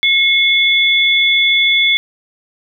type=tone pair together; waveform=sine; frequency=2173 / 3453 Hz; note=C#7 / A7; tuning=-35 / -33 cents; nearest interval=minor sixth; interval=802 cents; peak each=-12 dBFS; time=0.03-1.97 s; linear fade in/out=0 ms; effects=none